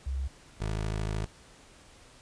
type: tone pair in turn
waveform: sine / 20% pulse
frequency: 67 / 53.18 Hz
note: C2 / G#1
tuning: +42 / +42 cents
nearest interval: major third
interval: 400 cents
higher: first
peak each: -29 / -25 dBFS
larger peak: second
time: 0.06-0.28 / 0.6-1.26 s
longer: second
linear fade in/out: 10 ms
effects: pink hiss -55 dBFS RMS until 2.21 s + resampled to 22050 Hz